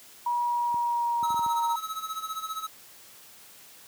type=tone with pitch glide; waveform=sine; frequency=960 to 934.3 Hz; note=B5 to A#5; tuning=-49 to +4 cents; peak=-24 dBFS; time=0.26-1.76 s; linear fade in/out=5 ms; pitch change=-47 cents; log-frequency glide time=0.42-1.63 s
type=clicks; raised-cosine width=3 ms; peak=-31 dBFS; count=6; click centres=0.743 / 1.228 / 1.305 / 1.344 / 1.393 / 1.463 s
type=tone with tremolo; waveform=square; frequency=1290 Hz; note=E6; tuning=38 cents flat; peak=-30 dBFS; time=1.23-2.67 s; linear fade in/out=5 ms; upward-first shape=sine; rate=15 Hz; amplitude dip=75%
effects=white hiss -51 dBFS RMS until 3.87 s + high-pass 80 Hz 12 dB/octave